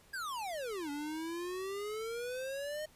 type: exponential two-way sweep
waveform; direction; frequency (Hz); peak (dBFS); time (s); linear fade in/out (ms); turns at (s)
square; down then up; 1661.2 to 284.3 to 621; -38; 0.13-2.86; 10; 0.9
effects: pink hiss -63 dBFS RMS until 2.95 s + resampled to 32000 Hz